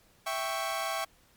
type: chord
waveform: sawtooth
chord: C# diminished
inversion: first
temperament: equal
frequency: 659.3 / 784 / 1108.7 Hz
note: E5 / G5 / C#6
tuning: 0 / 0 / 0 cents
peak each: -31 / -32 / -31 dBFS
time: 0.26-1.05 s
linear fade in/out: 10 ms
effects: pink hiss -63 dBFS RMS until 1.36 s + MP3 96 kbps